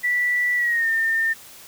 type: tone with pitch glide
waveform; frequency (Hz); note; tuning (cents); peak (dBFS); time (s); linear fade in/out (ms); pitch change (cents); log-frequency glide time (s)
sine; 1962 to 1809.6; B6 to A6; -12 to +48; -18; 0.03-1.34; 20; -140; 0.56-0.89
effects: white hiss -44 dBFS RMS until 1.67 s